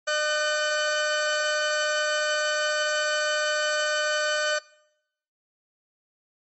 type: tone pair together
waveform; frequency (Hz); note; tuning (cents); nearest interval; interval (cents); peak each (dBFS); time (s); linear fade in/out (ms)
sawtooth; 604.8 / 1509; D#5 / F#6; -49 / +34; octave + major third; 1583; -22; 0.07-4.59; 10
effects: noise-tail reverb RT60 0.8 s tail -21 dB re dry + MP3 32 kbps